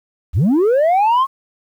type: linear sweep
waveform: sine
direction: up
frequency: 54.9 to 1103 Hz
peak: -8 dBFS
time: 0.33-1.27 s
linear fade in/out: 50 ms
effects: tanh soft clip ceiling -10 dBFS + 8-bit